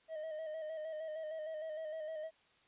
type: tone with vibrato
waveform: triangle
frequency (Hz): 628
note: D#5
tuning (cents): +16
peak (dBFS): -38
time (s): 0.08-2.31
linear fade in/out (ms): 50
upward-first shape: square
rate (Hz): 6.5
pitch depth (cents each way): 38
effects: white hiss -69 dBFS RMS until 2.67 s + resampled to 8000 Hz